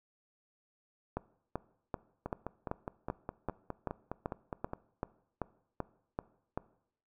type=two click trains; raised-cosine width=1 ms; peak=-20 / -23 dBFS; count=15 / 13; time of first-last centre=1.17-6.575 / 2.26-4.734 s; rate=2.59 / 4.85 Hz; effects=noise-tail reverb RT60 0.7 s tail -20 dB re dry